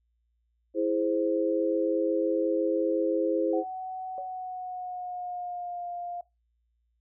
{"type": "chord", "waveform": "sine", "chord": "E augmented", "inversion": "none", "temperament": "equal", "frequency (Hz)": [329.6, 415.3, 523.3], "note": ["E4", "G#4", "B#4"], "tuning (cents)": [0, 0, 0], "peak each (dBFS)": [-27, -30, -28], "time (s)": [0.74, 3.64], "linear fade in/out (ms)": 50}
{"type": "tone with pitch glide", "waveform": "sine", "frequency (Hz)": [748, 702], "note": ["F#5", "F5"], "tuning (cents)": [19, 9], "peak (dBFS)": -33, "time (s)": [3.53, 6.21], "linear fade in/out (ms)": 5, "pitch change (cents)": -110, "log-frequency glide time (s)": [4.11, 5.88]}
{"type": "tone with exponential decay", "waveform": "sine", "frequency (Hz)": 567, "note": "C#5", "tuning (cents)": 39, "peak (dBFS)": -32, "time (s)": [4.18, 4.33], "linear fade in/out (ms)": 1, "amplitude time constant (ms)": 31}
{"effects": ["noise-tail reverb RT60 0.2 s tail -19 dB re dry", "added 58 Hz sine -70 dBFS peak until 7 s"]}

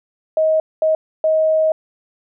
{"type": "tone bursts at uneven times", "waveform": "sine", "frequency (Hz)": 631, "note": "D#5", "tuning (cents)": 24, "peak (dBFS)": -12, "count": 3, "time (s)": [[0.37, 0.6], [0.82, 0.95], [1.24, 1.72]], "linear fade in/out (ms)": 2, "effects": []}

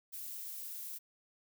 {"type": "noise", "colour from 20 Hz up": "violet", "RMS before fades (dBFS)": -44, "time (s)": [0.12, 0.99], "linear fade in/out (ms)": 20, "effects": []}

